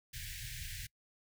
pink band-stop noise, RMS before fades -44 dBFS, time 0.13-0.87 s, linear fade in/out 10 ms, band 150 to 1600 Hz, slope 96 dB/octave, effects noise-tail reverb RT60 0.1 s tail -23 dB re dry

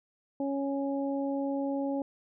harmonic tone, 277 Hz, C#4, 1 cent flat, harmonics 1 / 2 / 3, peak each -30 / -34 / -40 dBFS, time 0.4-2.02 s, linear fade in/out 2 ms, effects none

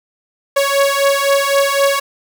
sawtooth beating tone pair, 554.4 / 558.3 Hz, C#5 / C#5, 0 / +12 cents, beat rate 3.9 Hz, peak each -11 dBFS, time 0.56-2 s, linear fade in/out 10 ms, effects none

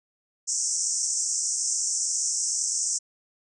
pink band-pass noise, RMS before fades -27 dBFS, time 0.47-2.99 s, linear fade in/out 20 ms, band 5500 to 8500 Hz, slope 96 dB/octave, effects none

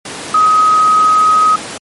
sine tone in noise, 1262 Hz, D#6, 24 cents sharp, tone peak -6 dBFS, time 0.34-1.56 s, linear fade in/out 5 ms, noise pink, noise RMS -24 dBFS, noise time 0.05-1.78 s, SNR +15 dB, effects high-pass 200 Hz 12 dB/octave + MP3 48 kbps

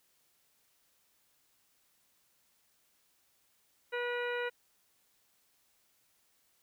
harmonic tone, 484.9 Hz, B4, 32 cents flat, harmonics 1 / 2 / 3 / 4 / 5 / 6 / 8, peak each -35 / -43 / -39 / -42 / -45 / -48 / -54 dBFS, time 3.92-4.5 s, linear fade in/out 20 ms, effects white hiss -72 dBFS RMS until 6.62 s

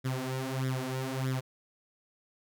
sawtooth tone with flanger, 130.81 Hz, C3, in tune, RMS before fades -33 dBFS, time 0.04-1.41 s, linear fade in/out 20 ms, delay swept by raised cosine 0.55 to 5.55 ms, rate 1.6 Hz, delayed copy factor +0.8, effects none

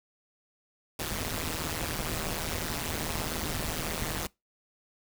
pink noise with amplitude modulation, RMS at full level -29 dBFS, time 0.99-4.27 s, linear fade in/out 5 ms, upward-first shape sine, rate 159 Hz, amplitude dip 100%, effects noise-tail reverb RT60 0.2 s tail -23 dB re dry

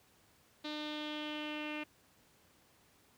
sawtooth tone with low-pass filter sweep, 301.6 Hz, D4, 46 cents sharp, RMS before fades -41 dBFS, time 0.64-1.84 s, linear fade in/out 10 ms, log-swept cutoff 3900 to 2600 Hz, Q 5.4, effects pink hiss -67 dBFS RMS until 3.17 s + high-pass 80 Hz 12 dB/octave

